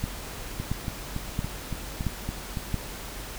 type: two click trains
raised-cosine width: 5 ms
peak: -14 / -18 dBFS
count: 5 / 8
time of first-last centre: 0.04-2.743 / 0.6-2.572 s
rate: 1.48 / 3.55 Hz
effects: added 46 Hz sine -41 dBFS peak until 3.38 s + pink hiss -39 dBFS RMS until 3.38 s